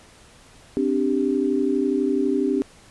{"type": "chord", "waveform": "sine", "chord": "C suspended second", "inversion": "none", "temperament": "equal", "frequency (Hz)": [261.6, 293.7, 392], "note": ["C4", "D4", "G4"], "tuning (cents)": [0, 0, 0], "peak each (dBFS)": -23, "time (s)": [0.77, 2.62], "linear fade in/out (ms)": 0, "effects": ["pink hiss -50 dBFS RMS until 2.9 s", "resampled to 24000 Hz"]}